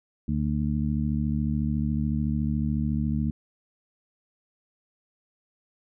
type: harmonic tone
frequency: 73.9 Hz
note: D2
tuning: 11 cents sharp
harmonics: 1 / 2 / 3 / 4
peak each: -29 / -28 / -27 / -36 dBFS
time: 0.28-3.31 s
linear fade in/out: 5 ms
effects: none